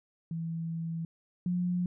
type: tone pair in turn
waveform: sine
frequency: 164.81 / 178.13 Hz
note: E3 / F3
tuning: 0 / +35 cents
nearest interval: minor second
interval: 135 cents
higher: second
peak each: -32 / -27 dBFS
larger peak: second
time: 0.31-1.05 / 1.46-1.86 s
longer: first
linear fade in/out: 2 ms
effects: none